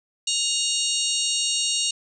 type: harmonic tone with a mistuned harmonic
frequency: 946 Hz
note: A#5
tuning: 25 cents sharp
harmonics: 3 / 4 / 5 / 6 / 7 / 8 / 9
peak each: -27 / -28 / -29 / -30 / -30 / -31 / -32 dBFS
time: 0.27-1.91 s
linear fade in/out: 5 ms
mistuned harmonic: 5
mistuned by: -120 cents
effects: none